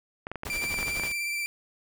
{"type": "clicks", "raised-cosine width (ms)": 0.5, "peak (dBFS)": -19, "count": 12, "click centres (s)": [0.269, 0.316, 0.357, 0.434, 0.468, 0.64, 0.742, 0.788, 0.829, 0.882, 0.997, 1.036]}
{"type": "noise with tremolo", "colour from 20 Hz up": "pink", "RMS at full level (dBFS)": -36, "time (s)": [0.45, 1.12], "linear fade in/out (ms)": 2, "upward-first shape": "sine", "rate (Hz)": 12, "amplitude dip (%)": 65}
{"type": "tone with vibrato", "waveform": "40% pulse", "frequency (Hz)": 2349, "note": "D7", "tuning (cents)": 0, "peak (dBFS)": -28, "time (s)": [0.5, 1.46], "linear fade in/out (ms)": 0, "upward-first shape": "triangle", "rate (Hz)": 17, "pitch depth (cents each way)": 26}
{"effects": []}